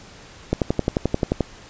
click train, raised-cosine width 2 ms, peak -5 dBFS, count 11, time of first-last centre 0.53-1.407 s, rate 11.4 Hz, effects pink hiss -44 dBFS RMS until 1.69 s + resampled to 16000 Hz

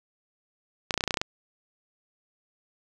clicks, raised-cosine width 0.2 ms, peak -8 dBFS, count 10, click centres 0.908 / 0.941 / 0.977 / 1.008 / 1.039 / 1.077 / 1.108 / 1.142 / 1.172 / 1.215 s, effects none

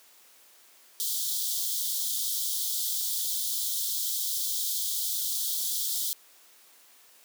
white high-pass noise, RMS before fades -30 dBFS, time 1-6.13 s, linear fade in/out 0 ms, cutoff 3200 Hz, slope 96 dB/octave, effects white hiss -57 dBFS RMS until 7.24 s + high-pass 300 Hz 12 dB/octave

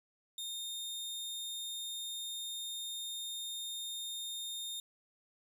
sawtooth tone, 3660 Hz, A#7, 32 cents flat, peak -36 dBFS, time 0.38-4.8 s, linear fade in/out 2 ms, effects none

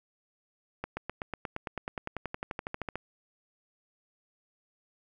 accelerating click train, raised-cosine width 0.5 ms, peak -19 dBFS, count 23, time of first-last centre 0.84-2.956 s, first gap 130 ms, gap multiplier 0.97, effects 10-bit

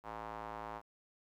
square tone with band-pass filter, 54.9 Hz, A1, 3 cents flat, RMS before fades -45 dBFS, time 0.03-0.82 s, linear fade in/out 50 ms, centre 940 Hz, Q 2.4, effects 12-bit

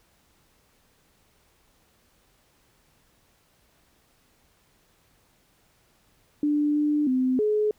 sine tone with pitch steps, 295.4 / 297.3 / 257 / 423.9 Hz, D4 / D4 / C4 / G#4, +10 / +21 / -31 / +35 cents, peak -20 dBFS, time 6.43-7.71 s, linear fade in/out 2 ms, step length 320 ms, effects pink hiss -64 dBFS RMS until 7.78 s

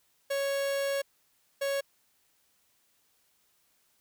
45% pulse tone bursts at uneven times, 554.4 Hz, C#5, in tune, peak -28 dBFS, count 2, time 0.3-1.02 / 1.61-1.81 s, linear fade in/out 10 ms, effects white hiss -70 dBFS RMS until 4 s

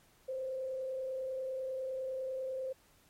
sine tone with frequency modulation, 523 Hz, C5, 1 cent flat, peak -35 dBFS, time 0.28-2.73 s, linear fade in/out 10 ms, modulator 30 Hz, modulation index 0.35, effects pink hiss -66 dBFS RMS until 3.09 s + MP3 64 kbps

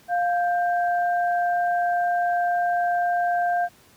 sine tone pair together, 703 / 1575.5 Hz, F5 / G6, +11 / +8 cents, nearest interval octave + major second, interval 1397 cents, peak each -20 / -29 dBFS, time 0.08-3.69 s, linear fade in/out 50 ms, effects pink hiss -54 dBFS RMS until 3.96 s + high-pass 80 Hz 12 dB/octave

